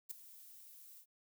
violet noise with ADSR envelope, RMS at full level -40 dBFS, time 0.09-1.06 s, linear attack 21 ms, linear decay 5 ms, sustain -17 dB, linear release 72 ms, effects none

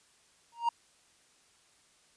triangle tone with exponential growth, 936 Hz, A#5, 7 cents sharp, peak -20 dBFS, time 0.52-0.69 s, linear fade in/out 5 ms, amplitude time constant 35 ms, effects white hiss -65 dBFS RMS until 2.16 s + resampled to 22050 Hz

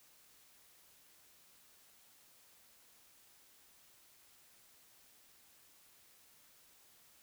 silence, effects white hiss -65 dBFS RMS until 7.22 s

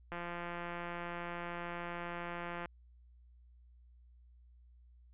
click train, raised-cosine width 0.5 ms, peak -27 dBFS, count 440, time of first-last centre 0.12-2.658 s, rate 173 Hz, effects added 60 Hz sine -58 dBFS peak until 5.13 s + resampled to 8000 Hz

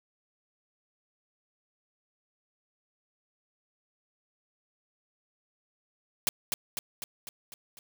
white noise with echo, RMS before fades -26 dBFS, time 6.27-6.29 s, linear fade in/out 0 ms, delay 250 ms, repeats 6, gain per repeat -4 dB, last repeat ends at 7.79 s, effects none

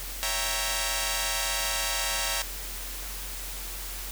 5% pulse chord, C# diminished seventh, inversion none, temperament equal, 554.4 / 659.3 / 784 / 932.3 Hz, C#5 / E5 / G5 / Bb5, 0 / 0 / 0 / 0 cents, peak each -23 / -22 / -22 / -19 dBFS, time 0.23-2.42 s, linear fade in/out 0 ms, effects added 44 Hz sine -38 dBFS peak until 4.11 s + white hiss -38 dBFS RMS until 4.11 s

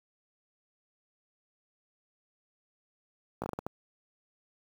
slowing click train, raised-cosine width 1 ms, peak -20 dBFS, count 7, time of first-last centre 3.42-3.665 s, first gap 17 ms, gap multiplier 1.35, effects high-pass 80 Hz 12 dB/octave + 8-bit

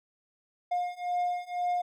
triangle beating tone pair, 711 / 713 Hz, F5 / F5, +31 / +36 cents, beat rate 2 Hz, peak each -30 / -29 dBFS, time 0.71-1.82 s, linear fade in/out 10 ms, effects none

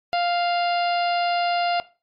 harmonic tone, 698.5 Hz, F5, in tune, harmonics 1 / 2 / 3 / 4 / 5 / 6 / 7, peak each -20 / -31 / -34 / -31 / -39 / -35 / -38 dBFS, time 0.13-1.8 s, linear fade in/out 0 ms, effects noise-tail reverb RT60 0.3 s tail -17 dB re dry + MP3 64 kbps

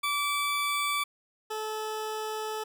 20% pulse tone pair in turn, 1157 / 433.4 Hz, D6 / A4, -26 / -26 cents, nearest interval octave + perfect fourth, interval 1700 cents, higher first, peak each -22 / -27 dBFS, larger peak first, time 0.03-1.04 / 1.5-2.64 s, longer second, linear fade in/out 10 ms, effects none

